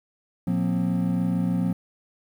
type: tone cluster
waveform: triangle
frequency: 115.1 / 177.9 / 235.6 / 262.4 Hz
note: A#2 / F3 / A#3 / C4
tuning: -22 / +32 / +19 / +5 cents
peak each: -30 / -21 / -28 / -27 dBFS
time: 0.47-1.73 s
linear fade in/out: 5 ms
effects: 9-bit